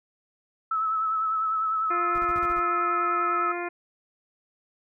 sine tone with vibrato, 1300 Hz, E6, 24 cents flat, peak -23 dBFS, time 0.71-3.52 s, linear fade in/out 5 ms, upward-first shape sine, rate 10 Hz, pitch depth 33 cents each way
harmonic tone, 349.2 Hz, F4, in tune, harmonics 1 / 2 / 3 / 4 / 5 / 6 / 7, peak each -32 / -35 / -37 / -38 / -39 / -40 / -40 dBFS, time 1.9-3.69 s, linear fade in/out 10 ms
brown noise bursts, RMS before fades -39 dBFS, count 7, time 2.15-2.593 s, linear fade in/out 0 ms, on 29 ms, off 40 ms
effects none

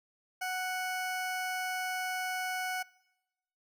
20% pulse tone, 740 Hz, F#5, in tune, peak -28 dBFS, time 0.41-2.83 s, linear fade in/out 10 ms, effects noise-tail reverb RT60 1.0 s tail -23 dB re dry

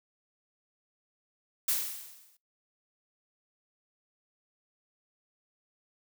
blue noise with exponential decay, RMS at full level -26 dBFS, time 1.68-2.37 s, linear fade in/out 5 ms, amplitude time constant 150 ms, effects noise-tail reverb RT60 0.2 s tail -23 dB re dry

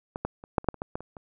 clicks, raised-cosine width 1 ms, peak -18 / -14 / -29 / -7 / -29 / -7 / -29 / -17 / -16 / -27 / -28 dBFS, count 11, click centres 0.159 / 0.25 / 0.439 / 0.582 / 0.644 / 0.687 / 0.743 / 0.819 / 0.955 / 1.006 / 1.168 s, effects none

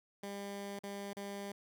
15% pulse tone with dropouts, 200 Hz, G3, 35 cents sharp, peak -35 dBFS, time 0.23-1.52 s, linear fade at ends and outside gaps 5 ms, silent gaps 0.791-0.835 / 1.132-1.167 s, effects none

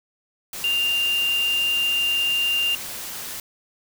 sine tone in noise, 2794 Hz, F7, in tune, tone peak -19 dBFS, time 0.64-2.75 s, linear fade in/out 2 ms, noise white, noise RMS -33 dBFS, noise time 0.53-3.4 s, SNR +11 dB, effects none

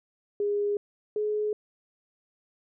sine tone pair in turn, 410 / 422.7 Hz, G#4 / G#4, -22 / +31 cents, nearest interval minor second, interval 53 cents, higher second, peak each -24 / -25 dBFS, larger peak first, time 0.4-0.77 / 1.16-1.53 s, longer neither, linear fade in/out 2 ms, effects none

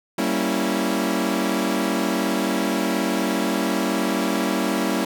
sawtooth chord, G diminished seventh, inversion none, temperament equal with one note detuned, 194.31 / 233.1 / 277.2 / 329.6 Hz, G3 / Bb3 / Db4 / Fb4, -15 / 0 / 0 / 0 cents, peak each -22 dBFS, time 0.18-5.05 s, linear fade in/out 5 ms, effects none

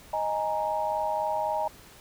sine chord, D# suspended fourth, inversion none, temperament just, 622.3 / 829.7 / 933.4 Hz, D#5 / G#5 / A#5, 0 / -2 / +2 cents, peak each -30 dBFS, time 0.13-1.68 s, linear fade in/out 5 ms, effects pink hiss -51 dBFS RMS until 2 s

